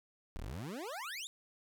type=exponential sweep; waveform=25% pulse; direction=up; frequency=30 to 3800 Hz; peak=-37 dBFS; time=0.36-1.27 s; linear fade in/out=0 ms; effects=none